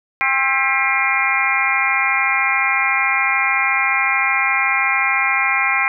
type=harmonic tone with a mistuned harmonic; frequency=266.2 Hz; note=C4; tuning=30 cents sharp; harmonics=3 / 4 / 5 / 6 / 7 / 8 / 9; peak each=-24 / -23 / -24 / -25 / -23 / -20 / -20 dBFS; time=0.21-5.88 s; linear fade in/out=0 ms; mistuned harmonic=7; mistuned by=+86 cents; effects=none